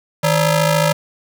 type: ring-modulated tone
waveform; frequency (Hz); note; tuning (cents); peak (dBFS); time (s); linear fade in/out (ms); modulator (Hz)
sawtooth; 370; F#4; 0; -6; 0.23-0.93; 10; 212
effects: none